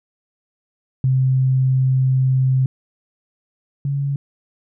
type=tone pair in turn; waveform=sine; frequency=130.81 / 140.03 Hz; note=C3 / C#3; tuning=0 / +18 cents; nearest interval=minor second; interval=118 cents; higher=second; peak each=-13 / -18 dBFS; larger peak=first; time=1.04-2.66 / 3.85-4.16 s; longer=first; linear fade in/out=2 ms; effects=none